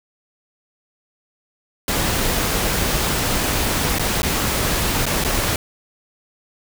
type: noise with dropouts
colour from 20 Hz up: pink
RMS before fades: -20 dBFS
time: 1.88-5.56 s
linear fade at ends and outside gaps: 2 ms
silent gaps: 3.986-3.994 / 4.22-4.23 / 5.056-5.064 / 5.24-5.247 s
effects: none